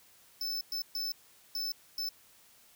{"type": "tone bursts at uneven times", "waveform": "square", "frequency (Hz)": 5270, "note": "E8", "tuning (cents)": -1, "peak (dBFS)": -33, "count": 5, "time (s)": [[0.41, 0.61], [0.72, 0.82], [0.95, 1.12], [1.55, 1.72], [1.98, 2.09]], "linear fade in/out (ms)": 2, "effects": ["white hiss -61 dBFS RMS until 2.75 s"]}